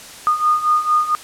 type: beating tone pair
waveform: sine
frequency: 1223 / 1227.4 Hz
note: D#6 / D#6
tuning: -30 / -24 cents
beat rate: 4.4 Hz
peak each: -19 / -15 dBFS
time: 0.27-1.15 s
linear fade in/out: 0 ms
effects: white hiss -37 dBFS RMS until 1.23 s + low-pass 10000 Hz 12 dB/octave